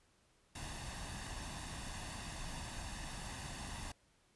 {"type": "noise with comb filter", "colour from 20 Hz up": "pink", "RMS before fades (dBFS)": -45, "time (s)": [0.55, 3.92], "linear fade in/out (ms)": 5, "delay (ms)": 1.1, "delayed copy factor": 0.6, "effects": ["pink hiss -72 dBFS RMS until 4.35 s", "resampled to 24000 Hz"]}